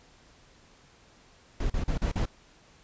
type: noise bursts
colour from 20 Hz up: brown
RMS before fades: -27 dBFS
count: 5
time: 1.6-2.256 s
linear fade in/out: 5 ms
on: 100 ms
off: 39 ms
effects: pink hiss -58 dBFS RMS until 2.83 s + resampled to 16000 Hz